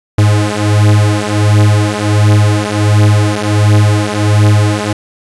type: beating tone pair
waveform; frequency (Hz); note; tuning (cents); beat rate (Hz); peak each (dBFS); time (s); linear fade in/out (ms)
45% pulse; 103.83 / 105.23; G#2 / G#2; 0 / +23; 1.4; -10; 0.18-4.93; 5
effects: resampled to 24000 Hz + 7-bit